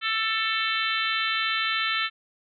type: harmonic tone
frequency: 443.3 Hz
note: A4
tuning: 13 cents sharp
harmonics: 3 / 4 / 5 / 6 / 7 / 8 / 9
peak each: -29 / -30 / -31 / -32 / -32 / -33 / -34 dBFS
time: 0.01-2.1 s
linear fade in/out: 50 ms
effects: none